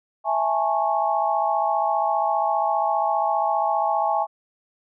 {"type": "chord", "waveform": "sine", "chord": "A major seventh", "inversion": "second", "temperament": "just", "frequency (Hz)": [660, 825, 880, 1100], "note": ["E5", "G#5", "A5", "C#6"], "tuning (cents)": [2, -12, 0, -14], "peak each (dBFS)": [-25, -22, -27, -27], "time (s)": [0.24, 4.27], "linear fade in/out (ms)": 50, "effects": []}